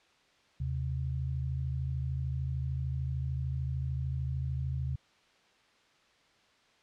sine tone pair together, 78.25 / 131.6 Hz, D#2 / C3, +10 / +10 cents, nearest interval major sixth, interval 900 cents, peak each -34 / -33 dBFS, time 0.6-4.96 s, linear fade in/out 5 ms, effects white hiss -65 dBFS RMS until 6.82 s + low-pass 4000 Hz 12 dB/octave

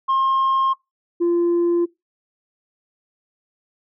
sine tone pair in turn, 1068 / 344.7 Hz, C6 / F4, +35 / -23 cents, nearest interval octave + minor sixth, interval 1958 cents, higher first, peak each -13 / -13 dBFS, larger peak neither, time 0.08-0.74 / 1.2-1.86 s, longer neither, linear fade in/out 20 ms, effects noise-tail reverb RT60 0.2 s tail -22 dB re dry + tanh soft clip ceiling -14 dBFS

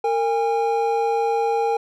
triangle tone pair together, 458.6 / 813.1 Hz, A#4 / G#5, -28 / -37 cents, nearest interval minor seventh, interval 991 cents, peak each -19 dBFS, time 0.04-1.77 s, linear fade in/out 5 ms, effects none

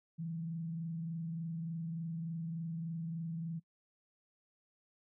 sine tone with frequency modulation, 164.81 Hz, E3, in tune, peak -37 dBFS, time 0.18-3.6 s, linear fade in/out 20 ms, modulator 23.4 Hz, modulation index 0.31, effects noise-tail reverb RT60 0.1 s tail -21 dB re dry

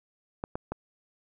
clicks, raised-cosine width 1 ms, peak -18 dBFS, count 3, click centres 0.439 / 0.555 / 0.72 s, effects none

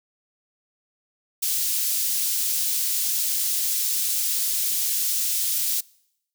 white high-pass noise, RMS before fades -24 dBFS, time 1.42-5.81 s, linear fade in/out 10 ms, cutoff 4400 Hz, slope 12 dB/octave, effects noise-tail reverb RT60 0.8 s tail -25 dB re dry

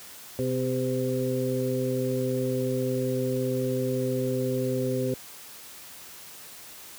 harmonic tone with a mistuned harmonic, 128.1 Hz, C3, 36 cents flat, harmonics 1 / 2 / 3 / 4, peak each -30 / -30 / -30 / -30 dBFS, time 0.39-5.14 s, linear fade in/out 0 ms, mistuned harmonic 3, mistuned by +44 cents, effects white hiss -45 dBFS RMS until 6.98 s + high-pass 60 Hz 12 dB/octave

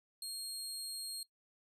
25% pulse tone, 4247 Hz, C8, 25 cents sharp, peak -36 dBFS, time 0.22-1.23 s, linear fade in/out 2 ms, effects noise-tail reverb RT60 0.1 s tail -20 dB re dry

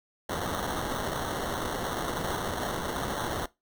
violet noise with sample-and-hold, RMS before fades -32 dBFS, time 0.29-3.46 s, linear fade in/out 5 ms, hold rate 2450 Hz, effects noise-tail reverb RT60 0.2 s tail -20 dB re dry

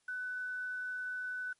sine tone with quantisation, 1498 Hz, F#6, 21 cents sharp, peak -36 dBFS, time 0.08-1.53 s, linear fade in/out 5 ms, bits 10, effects white hiss -75 dBFS RMS until 1.59 s + MP3 48 kbps

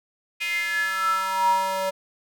square tone with high-pass filter sweep, 190.4 Hz, F#3, 50 cents sharp, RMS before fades -24 dBFS, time 0.4-1.91 s, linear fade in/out 20 ms, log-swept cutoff 2400 to 660 Hz, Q 9.2, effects none

